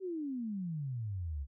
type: exponential sweep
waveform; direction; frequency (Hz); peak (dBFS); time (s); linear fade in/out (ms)
sine; down; 392 to 65.41; -35; 0-1.47; 50
effects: none